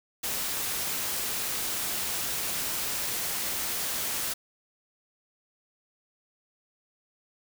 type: noise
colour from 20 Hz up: white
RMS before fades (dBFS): -31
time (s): 0.23-4.34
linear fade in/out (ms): 10
effects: none